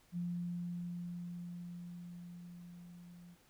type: tone with level ramp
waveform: sine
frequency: 174.61 Hz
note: F3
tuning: in tune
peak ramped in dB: -35 to -53 dBFS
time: 0.12-3.37 s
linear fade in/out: 50 ms
effects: pink hiss -68 dBFS RMS until 3.49 s